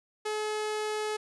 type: tone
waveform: sawtooth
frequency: 426.9 Hz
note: G#4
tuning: 48 cents sharp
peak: -26 dBFS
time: 0.25-1.17 s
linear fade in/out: 10 ms
effects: resampled to 24000 Hz